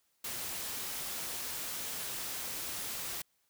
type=noise; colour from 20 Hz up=white; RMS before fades=-39 dBFS; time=0.24-3.22 s; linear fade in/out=5 ms; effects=white hiss -75 dBFS RMS until 3.49 s